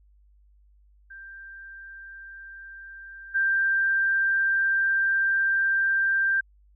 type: tone with level steps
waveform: sine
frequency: 1579 Hz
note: G6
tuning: 12 cents sharp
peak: -40 / -20 dBFS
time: 1.1-6.41 s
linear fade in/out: 10 ms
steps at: 3.34 s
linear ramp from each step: 20 ms
effects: added 50 Hz sine -55 dBFS peak until 6.75 s